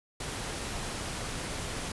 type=noise; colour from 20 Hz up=pink; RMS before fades=-36 dBFS; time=0.2-1.92 s; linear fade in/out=5 ms; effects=resampled to 24000 Hz